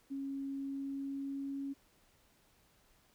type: tone with pitch glide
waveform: sine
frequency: 274.3 to 276.4 Hz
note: C#4 to C#4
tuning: -18 to -5 cents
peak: -37 dBFS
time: 0.1-1.74 s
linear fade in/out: 20 ms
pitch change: +13 cents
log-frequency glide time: 0.52-1.61 s
effects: pink hiss -69 dBFS RMS until 3.14 s